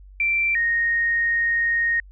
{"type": "tone pair in turn", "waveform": "sine", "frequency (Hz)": [2349, 1860.5], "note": ["D7", "A#6"], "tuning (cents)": [0, -4], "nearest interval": "major third", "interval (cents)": 404, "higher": "first", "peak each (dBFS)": -18, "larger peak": "neither", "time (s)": [[0.2, 0.55], [0.55, 2]], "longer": "second", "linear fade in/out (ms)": 2, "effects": ["added 48 Hz sine -42 dBFS peak until 2.11 s"]}